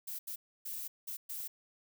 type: noise bursts at uneven times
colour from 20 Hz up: violet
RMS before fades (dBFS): -41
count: 5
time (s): 0.07-0.19 / 0.27-0.36 / 0.65-0.88 / 1.07-1.17 / 1.29-1.48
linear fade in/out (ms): 10
effects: none